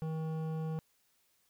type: tone with hard clipping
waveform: sine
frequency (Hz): 159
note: D#3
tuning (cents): +38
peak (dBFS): -36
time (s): 0.02-0.79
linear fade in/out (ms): 0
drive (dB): 12
effects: white hiss -73 dBFS RMS until 1.49 s